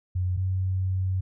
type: tone pair in turn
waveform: sine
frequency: 91.2 / 93.71 Hz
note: F#2 / F#2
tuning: -24 / +23 cents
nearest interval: unison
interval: 47 cents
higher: second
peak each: -23 dBFS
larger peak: neither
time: 0.15-0.37 / 0.37-1.21 s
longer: second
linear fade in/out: 10 ms
effects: none